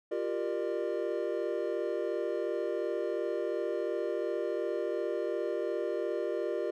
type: chord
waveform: triangle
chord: G minor seventh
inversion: third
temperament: equal with one note detuned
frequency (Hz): 349.2 / 392 / 466.2 / 600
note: F4 / G4 / Bb4 / D5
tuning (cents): 0 / 0 / 0 / +37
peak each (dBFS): -34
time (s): 0.11-6.71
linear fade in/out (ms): 10
effects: none